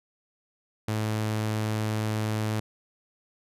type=tone; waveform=sawtooth; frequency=108.3 Hz; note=A2; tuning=27 cents flat; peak=-22 dBFS; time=0.88-2.6 s; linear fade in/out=5 ms; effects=resampled to 32000 Hz